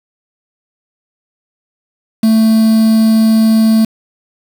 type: tone with quantisation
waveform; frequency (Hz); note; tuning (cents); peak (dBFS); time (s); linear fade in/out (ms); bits
triangle; 221.5; A3; +12; -4; 2.23-3.85; 5; 4
effects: none